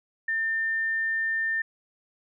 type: tone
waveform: sine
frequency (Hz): 1800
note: A6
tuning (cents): +39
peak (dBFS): -24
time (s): 0.28-1.62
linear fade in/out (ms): 5
effects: none